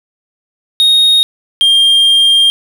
triangle tone pair in turn, 3729 / 3203 Hz, A#7 / G7, 0 / +37 cents, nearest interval minor third, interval 263 cents, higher first, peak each -4 dBFS, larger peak neither, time 0.8-1.23 / 1.61-2.5 s, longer second, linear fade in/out 0 ms, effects 7-bit

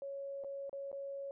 sine tone with dropouts, 554.4 Hz, C#5, in tune, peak -40 dBFS, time 0.02-1.31 s, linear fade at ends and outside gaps 1 ms, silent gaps 0.438-0.445 / 0.695-0.729 / 0.916-0.928 s, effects none

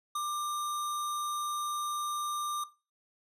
sine tone with sample-and-hold, 1188 Hz, D6, 20 cents sharp, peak -30 dBFS, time 0.15-2.64 s, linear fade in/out 5 ms, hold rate 4900 Hz, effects noise-tail reverb RT60 0.3 s tail -17 dB re dry + resampled to 32000 Hz

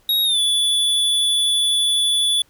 square tone with pitch glide, 3782 to 3448 Hz, A#7 to A7, +24 to -36 cents, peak -16 dBFS, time 0.09-2.42 s, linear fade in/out 2 ms, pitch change -160 cents, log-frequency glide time 0.24-0.39 s, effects pink hiss -58 dBFS RMS until 2.49 s

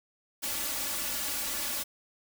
white noise with comb filter, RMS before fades -33 dBFS, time 0.42-1.84 s, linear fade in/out 20 ms, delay 3.5 ms, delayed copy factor +0.95, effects none

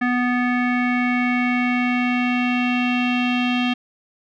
square tone with low-pass filter sweep, 246.9 Hz, B3, in tune, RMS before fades -20 dBFS, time 0.01-3.74 s, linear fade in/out 10 ms, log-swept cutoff 1900 to 3000 Hz, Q 5, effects none

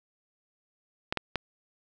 clicks, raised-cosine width 0.3 ms, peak -12 dBFS, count 3, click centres 1.125 / 1.173 / 1.357 s, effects none

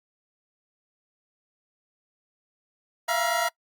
25% pulse tone cluster, 667 / 696 / 952 Hz, E5 / F5 / A#5, +20 / -6 / +36 cents, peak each -24 dBFS, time 3.08-3.49 s, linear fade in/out 10 ms, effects noise-tail reverb RT60 0.1 s tail -24 dB re dry + Opus 48 kbps

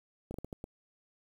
slowing click train, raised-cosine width 2 ms, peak -27 dBFS, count 6, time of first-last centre 0.31-0.641 s, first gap 32 ms, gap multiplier 1.37, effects 9-bit

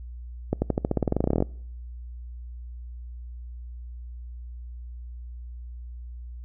accelerating click train, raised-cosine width 2 ms, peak -9 dBFS, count 20, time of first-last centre 0.53-1.424 s, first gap 90 ms, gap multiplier 0.92, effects noise-tail reverb RT60 0.7 s tail -26 dB re dry + added 60 Hz sine -36 dBFS peak until 6.44 s

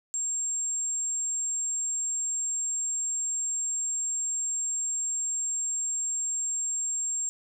sine tone, 7459 Hz, A#8, in tune, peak -27 dBFS, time 0.14-7.29 s, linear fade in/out 0 ms, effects none

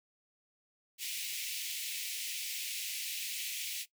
pink high-pass noise, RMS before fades -39 dBFS, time 0.98-3.86 s, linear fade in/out 50 ms, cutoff 2200 Hz, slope 48 dB/octave, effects noise-tail reverb RT60 0.1 s tail -17 dB re dry

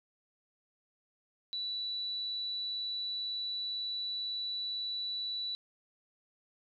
sine tone, 3951 Hz, B7, in tune, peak -34 dBFS, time 1.53-5.55 s, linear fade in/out 0 ms, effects none

